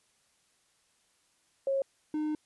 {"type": "tone pair in turn", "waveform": ["sine", "triangle"], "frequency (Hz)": [544, 305.3], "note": ["C#5", "D#4"], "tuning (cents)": [-33, -33], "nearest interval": "minor seventh", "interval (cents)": 1000, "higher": "first", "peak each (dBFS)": [-26, -27], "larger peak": "first", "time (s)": [[1.67, 1.82], [2.14, 2.35]], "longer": "second", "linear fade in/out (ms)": 2, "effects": ["white hiss -70 dBFS RMS until 2.45 s", "resampled to 24000 Hz"]}